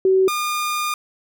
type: tone pair in turn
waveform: sine / sawtooth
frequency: 379.2 / 1212.6 Hz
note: F#4 / D#6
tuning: +43 / -45 cents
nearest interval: octave + minor sixth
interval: 2012 cents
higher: second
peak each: -12 / -17 dBFS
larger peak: first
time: 0.05-0.28 / 0.28-0.94 s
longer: second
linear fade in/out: 2 ms
effects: none